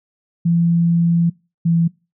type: tone pair in turn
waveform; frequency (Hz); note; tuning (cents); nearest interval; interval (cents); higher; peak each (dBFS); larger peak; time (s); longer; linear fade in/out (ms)
sine; 169.4 / 167.45; E3 / E3; +48 / +27; unison; 21; first; -12; neither; 0.45-1.3 / 1.65-1.88; first; 10
effects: noise-tail reverb RT60 0.3 s tail -24 dB re dry